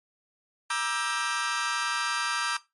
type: chord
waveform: sawtooth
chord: E half-diminished seventh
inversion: second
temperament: just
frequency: 949.3 / 1186.7 / 1318.5 / 1582.2 Hz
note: Bb5 / D6 / E6 / G6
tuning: +31 / +18 / 0 / +16 cents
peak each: -29 / -29 / -28 / -28 dBFS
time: 0.7-2.57 s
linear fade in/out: 5 ms
effects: noise-tail reverb RT60 0.2 s tail -17 dB re dry + MP3 48 kbps

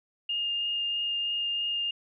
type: tone with vibrato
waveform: sine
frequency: 2826 Hz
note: F7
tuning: 20 cents sharp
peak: -27 dBFS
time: 0.29-1.91 s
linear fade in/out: 5 ms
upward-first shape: triangle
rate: 3.1 Hz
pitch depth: 9 cents each way
effects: none

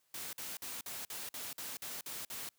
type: noise bursts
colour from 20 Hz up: white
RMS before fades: -43 dBFS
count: 10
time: 0.14-2.49 s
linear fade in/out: 2 ms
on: 190 ms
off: 50 ms
effects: white hiss -75 dBFS RMS until 2.58 s + high-pass 80 Hz 12 dB/octave

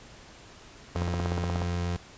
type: tone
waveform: 30% pulse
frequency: 87.31 Hz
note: F2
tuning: in tune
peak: -25 dBFS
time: 0.95-1.97 s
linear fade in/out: 10 ms
type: click train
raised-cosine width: 1 ms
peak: -17 dBFS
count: 12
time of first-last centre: 0.96-1.619 s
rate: 16.7 Hz
effects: pink hiss -50 dBFS RMS until 2.17 s + resampled to 16000 Hz

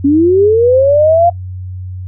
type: linear sweep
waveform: sine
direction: up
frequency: 271.5 to 703 Hz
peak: -5 dBFS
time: 0.04-1.3 s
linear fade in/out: 10 ms
effects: noise-tail reverb RT60 0.1 s tail -20 dB re dry + added 92 Hz sine -21 dBFS peak until 2.07 s

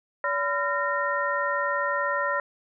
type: tone cluster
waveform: sine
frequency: 572 / 1008 / 1376 / 1839 Hz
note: D5 / B5 / F6 / A#6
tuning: -46 / +35 / -26 / -24 cents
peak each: -29 dBFS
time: 0.24-2.4 s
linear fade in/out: 2 ms
effects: none

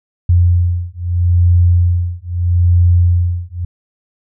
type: beating tone pair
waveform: sine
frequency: 87.31 / 88.09 Hz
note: F2 / F2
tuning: 0 / +15 cents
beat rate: 0.78 Hz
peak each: -12 dBFS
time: 0.29-3.65 s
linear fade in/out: 5 ms
effects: none

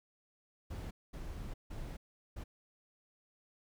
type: noise bursts at uneven times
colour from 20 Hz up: brown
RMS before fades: -43 dBFS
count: 4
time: 0.7-0.91 / 1.13-1.54 / 1.7-1.97 / 2.36-2.44 s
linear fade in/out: 10 ms
effects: none

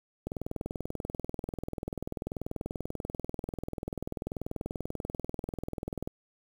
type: click train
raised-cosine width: 2 ms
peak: -21 dBFS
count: 120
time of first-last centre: 0.27-6.075 s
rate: 20.5 Hz
effects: 8-bit

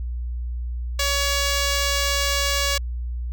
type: tone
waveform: 5% pulse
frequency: 563 Hz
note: C#5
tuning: 27 cents sharp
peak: -9 dBFS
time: 0.99-2.78 s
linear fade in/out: 5 ms
effects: added 60 Hz sine -25 dBFS peak until 3.32 s

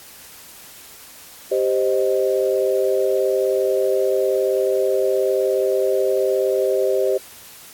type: chord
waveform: sine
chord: C minor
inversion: second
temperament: equal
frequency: 392 / 523.3 / 622.3 Hz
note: G4 / C5 / Eb5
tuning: 0 / 0 / 0 cents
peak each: -19 / -20 / -23 dBFS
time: 1.51-7.18 s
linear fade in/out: 10 ms
effects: white hiss -42 dBFS RMS until 7.73 s + AAC 64 kbps

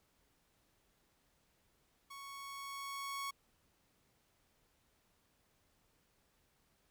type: tone with level ramp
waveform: sawtooth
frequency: 1108.7 Hz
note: C#6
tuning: in tune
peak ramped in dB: -45 to -35 dBFS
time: 2.1-3.31 s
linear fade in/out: 10 ms
effects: pink hiss -75 dBFS RMS until 6.9 s

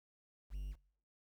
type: tone with quantisation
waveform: triangle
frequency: 49 Hz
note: G1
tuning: in tune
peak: -37 dBFS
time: 0.5-0.76 s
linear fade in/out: 50 ms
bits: 11
effects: noise-tail reverb RT60 0.6 s tail -23 dB re dry

